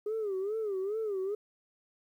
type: tone with vibrato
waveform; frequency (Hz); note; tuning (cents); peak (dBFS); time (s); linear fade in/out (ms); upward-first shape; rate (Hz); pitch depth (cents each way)
sine; 409.5; G#4; -24; -29; 0.06-1.35; 5; sine; 2.4; 150
effects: tanh soft clip ceiling -28 dBFS + 11-bit